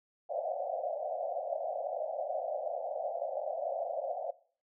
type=band-pass noise; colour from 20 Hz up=pink; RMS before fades=-36 dBFS; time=0.29-4.31 s; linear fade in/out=10 ms; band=540 to 750 Hz; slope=96 dB/octave; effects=noise-tail reverb RT60 0.5 s tail -21 dB re dry